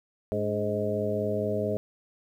harmonic tone with a mistuned harmonic, 104.5 Hz, G#2, 11 cents sharp, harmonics 1 / 2 / 3 / 4 / 5 / 6, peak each -34 / -33 / -38 / -31 / -33 / -31 dBFS, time 0.32-1.77 s, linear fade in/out 0 ms, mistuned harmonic 3, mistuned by -83 cents, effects 10-bit

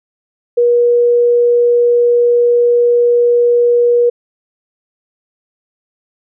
sine tone, 479.7 Hz, A#4, 50 cents sharp, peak -7 dBFS, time 0.57-4.1 s, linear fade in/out 10 ms, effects none

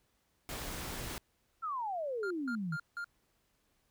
pink noise, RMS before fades -41 dBFS, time 0.49-1.18 s, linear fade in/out 0 ms
sine exponential sweep, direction down, 1376 to 146.1 Hz, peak -34 dBFS, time 1.62-2.77 s, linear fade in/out 20 ms
triangle tone bursts, 1403 Hz, F6, 8 cents sharp, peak -35 dBFS, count 4, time 2.23-3.044 s, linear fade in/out 2 ms, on 76 ms, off 170 ms
effects pink hiss -75 dBFS RMS until 3.9 s

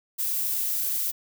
violet noise, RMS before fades -27 dBFS, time 0.18-1.12 s, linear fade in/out 20 ms, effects none

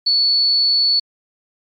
sine tone, 4435 Hz, C#8, in tune, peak -12 dBFS, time 0.06-1 s, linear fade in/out 10 ms, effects MP3 64 kbps

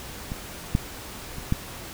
clicks, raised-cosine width 5 ms, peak -18 / -7 / -24 / -9 dBFS, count 4, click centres 0.319 / 0.751 / 1.384 / 1.524 s, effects pink hiss -39 dBFS RMS until 1.93 s

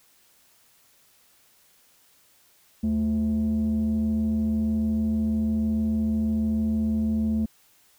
sine tone pair together, 77.79 / 219.7 Hz, D#2 / A3, 0 / -2 cents, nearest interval octave + tritone, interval 1798 cents, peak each -27 / -20 dBFS, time 2.83-7.46 s, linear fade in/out 10 ms, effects tanh soft clip ceiling -19 dBFS + white hiss -60 dBFS RMS until 7.98 s

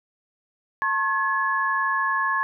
sine tone cluster, 894 / 1081 / 1701 Hz, A5 / C#6 / G#6, +27 / -44 / +41 cents, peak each -32 / -23 / -24 dBFS, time 0.82-2.43 s, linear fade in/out 0 ms, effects none

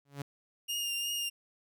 sawtooth tone with exponential growth, 141 Hz, C#3, 30 cents sharp, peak -30 dBFS, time 0.05-0.22 s, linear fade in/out 5 ms, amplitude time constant 35 ms
sawtooth tone with vibrato, 2820 Hz, F7, 16 cents sharp, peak -29 dBFS, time 0.68-1.3 s, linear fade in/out 20 ms, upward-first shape triangle, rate 2.8 Hz, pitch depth 26 cents each way
effects none

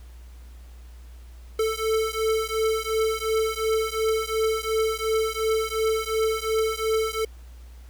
square beating tone pair, 440 / 442.8 Hz, A4 / A4, 0 / +11 cents, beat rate 2.8 Hz, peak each -26 dBFS, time 1.59-7.25 s, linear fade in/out 5 ms, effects added 60 Hz sine -41 dBFS peak until 7.89 s + pink hiss -57 dBFS RMS until 7.89 s

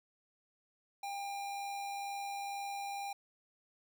square tone with amplitude modulation, 800 Hz, G5, 35 cents sharp, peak -38 dBFS, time 1.03-3.13 s, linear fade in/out 5 ms, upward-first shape sine, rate 82.1 Hz, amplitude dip 25%, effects none

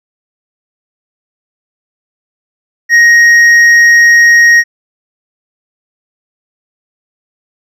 sine tone with hard clipping, 1876 Hz, A#6, 11 cents sharp, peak -3 dBFS, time 2.89-4.64 s, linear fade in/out 50 ms, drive 4 dB, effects none

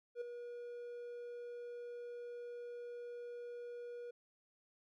triangle tone with ADSR envelope, 480.7 Hz, B4, 47 cents flat, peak -35 dBFS, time 0.15-4.11 s, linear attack 63 ms, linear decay 6 ms, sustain -8 dB, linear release 8 ms, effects none

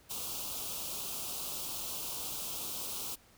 white band-stop noise, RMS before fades -39 dBFS, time 0.09-3.16 s, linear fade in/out 20 ms, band 1300 to 2600 Hz, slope 48 dB/octave, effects pink hiss -62 dBFS RMS until 3.37 s

